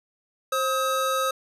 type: tone pair together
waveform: square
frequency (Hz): 529.2 / 1273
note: C5 / D#6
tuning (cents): +20 / +39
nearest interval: octave + minor third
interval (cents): 1519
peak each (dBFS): -27 / -25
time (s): 0.52-1.31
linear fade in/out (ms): 5
effects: resampled to 32000 Hz